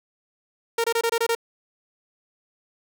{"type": "tone bursts", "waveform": "sawtooth", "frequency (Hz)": 462.3, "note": "A#4", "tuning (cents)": -14, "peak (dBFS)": -16, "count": 7, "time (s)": [0.78, 1.351], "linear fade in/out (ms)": 5, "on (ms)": 61, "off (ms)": 24, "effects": []}